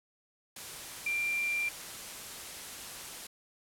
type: tone in noise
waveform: sine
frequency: 2372 Hz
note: D7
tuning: 17 cents sharp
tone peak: -29 dBFS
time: 1.06-1.69 s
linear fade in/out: 5 ms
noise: white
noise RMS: -43 dBFS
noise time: 0.56-3.27 s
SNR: +11 dB
effects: low-pass 12000 Hz 12 dB/octave